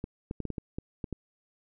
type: clicks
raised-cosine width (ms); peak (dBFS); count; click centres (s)
3; -21; 9; 0.041 / 0.311 / 0.403 / 0.453 / 0.503 / 0.582 / 0.785 / 1.042 / 1.127
effects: none